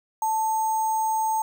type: tone with sample-and-hold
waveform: sine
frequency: 880 Hz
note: A5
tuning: in tune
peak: -21 dBFS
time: 0.22-1.42 s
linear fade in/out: 2 ms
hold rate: 7350 Hz
effects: none